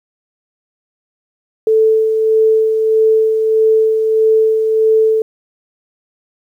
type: tone with tremolo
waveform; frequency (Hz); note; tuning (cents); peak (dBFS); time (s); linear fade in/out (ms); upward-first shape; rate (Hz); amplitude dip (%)
sine; 440; A4; 0; -7; 1.67-5.22; 2; sine; 1.6; 40
effects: 8-bit